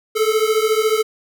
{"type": "beating tone pair", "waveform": "square", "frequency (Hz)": [430, 444], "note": ["A4", "A4"], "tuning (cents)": [-40, 16], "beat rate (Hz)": 14, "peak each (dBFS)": [-18, -19], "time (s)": [0.15, 1.03], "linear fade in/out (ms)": 20, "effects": []}